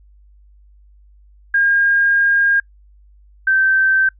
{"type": "tone pair in turn", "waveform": "sine", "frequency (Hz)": [1617, 1553.2], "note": ["G#6", "G6"], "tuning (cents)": [-47, -16], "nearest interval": "minor second", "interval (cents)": 69, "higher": "first", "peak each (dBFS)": -11, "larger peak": "neither", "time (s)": [[1.54, 2.6], [3.47, 4.09]], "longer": "first", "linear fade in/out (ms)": 5, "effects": ["noise-tail reverb RT60 0.1 s tail -26 dB re dry", "added 50 Hz sine -45 dBFS peak until 4.19 s"]}